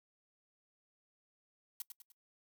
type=noise with echo; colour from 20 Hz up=blue; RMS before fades=-41 dBFS; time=1.8-1.82 s; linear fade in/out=2 ms; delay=100 ms; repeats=3; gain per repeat=-7 dB; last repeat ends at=2.12 s; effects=noise-tail reverb RT60 0.1 s tail -24 dB re dry